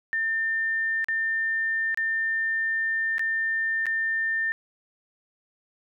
sine tone with dropouts, 1800 Hz, A6, 39 cents sharp, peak -23 dBFS, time 0.13-4.52 s, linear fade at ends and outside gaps 0 ms, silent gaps 1.044-1.085 / 1.945-1.974 / 3.182-3.194 / 3.857-3.866 s, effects none

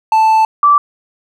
triangle / sine tone pair in turn, 880 / 1163.2 Hz, A5 / D6, 0 / -17 cents, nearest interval perfect fourth, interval 483 cents, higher second, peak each -5 dBFS, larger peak neither, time 0.12-0.45 / 0.63-0.78 s, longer first, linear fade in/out 2 ms, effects none

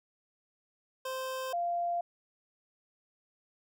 25% pulse / sine tone pair in turn, 521 / 693.5 Hz, C5 / F5, -7 / -12 cents, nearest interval perfect fourth, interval 495 cents, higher second, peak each -31 / -29 dBFS, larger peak second, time 1.05-1.53 / 1.53-2.01 s, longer neither, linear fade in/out 5 ms, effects none

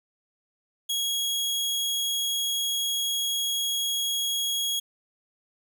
sawtooth tone, 3312 Hz, G#7, 5 cents flat, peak -22 dBFS, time 0.89-4.8 s, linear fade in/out 10 ms, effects none

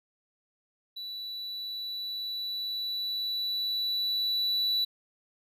triangle tone with level ramp, 3951 Hz, B7, in tune, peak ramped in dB -35 to -23 dBFS, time 0.96-4.85 s, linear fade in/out 10 ms, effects none

